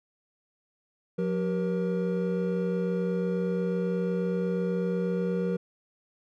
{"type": "tone cluster", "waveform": "triangle", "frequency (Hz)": [179.9, 385.6, 473.8], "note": ["F#3", "G4", "A#4"], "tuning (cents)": [-48, -28, 28], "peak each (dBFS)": [-26, -32, -28], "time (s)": [1.18, 5.57], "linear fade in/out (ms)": 10, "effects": []}